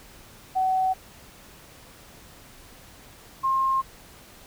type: tone pair in turn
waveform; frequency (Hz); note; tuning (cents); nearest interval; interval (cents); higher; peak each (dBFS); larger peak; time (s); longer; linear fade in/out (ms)
sine; 753 / 1064.9; F#5 / C6; +30 / +30; tritone; 600; second; -20; neither; 0.55-0.94 / 3.43-3.82; neither; 20
effects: pink hiss -49 dBFS RMS until 4.46 s